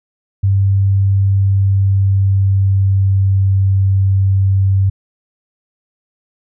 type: tone with pitch glide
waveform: sine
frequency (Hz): 98 to 96.82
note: G2 to G2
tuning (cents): 0 to -21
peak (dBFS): -9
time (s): 0.43-4.9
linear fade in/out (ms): 10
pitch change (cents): -21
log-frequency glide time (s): 1.23-3.6
effects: none